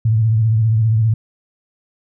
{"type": "tone with vibrato", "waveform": "sine", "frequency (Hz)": 111.2, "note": "A2", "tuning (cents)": 19, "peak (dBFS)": -11, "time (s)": [0.05, 1.14], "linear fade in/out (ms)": 5, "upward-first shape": "sine", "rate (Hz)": 15, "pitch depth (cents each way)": 66, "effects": []}